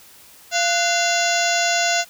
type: harmonic tone with a mistuned harmonic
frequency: 690 Hz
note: F5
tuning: 21 cents flat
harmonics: 1 / 2 / 3 / 4 / 5 / 6 / 7 / 8 / 9 / 10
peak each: -21 / -24 / -27 / -26 / -29 / -29 / -29 / -31 / -29 / -26 dBFS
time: 0.51-2.05 s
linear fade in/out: 50 ms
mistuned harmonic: 2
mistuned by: +120 cents
effects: white hiss -47 dBFS RMS until 2.09 s